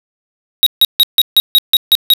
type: tone bursts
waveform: square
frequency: 3800 Hz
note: A#7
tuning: 33 cents sharp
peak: -5 dBFS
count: 9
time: 0.63-2.136 s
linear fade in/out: 0 ms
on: 34 ms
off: 150 ms
effects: none